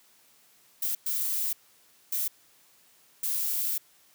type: noise bursts at uneven times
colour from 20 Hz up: violet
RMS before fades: -29 dBFS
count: 4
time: 0.82-0.95 / 1.06-1.53 / 2.12-2.28 / 3.23-3.78 s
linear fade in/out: 5 ms
effects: white hiss -61 dBFS RMS until 4.14 s + high-pass 100 Hz 12 dB/octave